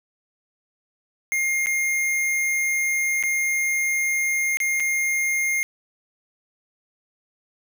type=tone with dropouts; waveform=square; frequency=2125 Hz; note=C7; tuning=26 cents sharp; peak=-21 dBFS; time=1.32-5.63 s; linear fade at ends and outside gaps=0 ms; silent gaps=1.66-1.669 / 3.227-3.236 / 4.571-4.602 / 4.799-4.803 s; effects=none